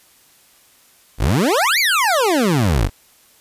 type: exponential two-way sweep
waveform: 25% pulse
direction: up then down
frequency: 41.2 to 2398 to 41.2 Hz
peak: -10 dBFS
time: 1.18-2.9 s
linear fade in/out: 50 ms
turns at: 1.79 s
effects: white hiss -52 dBFS RMS until 3.4 s + resampled to 32000 Hz